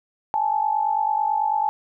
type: tone pair together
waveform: sine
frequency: 825 / 874.1 Hz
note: G#5 / A5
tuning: -12 / -12 cents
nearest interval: minor second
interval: 100 cents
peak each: -23 / -21 dBFS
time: 0.34-1.69 s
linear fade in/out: 0 ms
effects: none